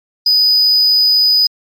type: tone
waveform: sine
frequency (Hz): 4978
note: D#8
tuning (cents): 0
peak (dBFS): -5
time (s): 0.26-1.47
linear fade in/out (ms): 5
effects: tanh soft clip ceiling -7 dBFS + MP3 64 kbps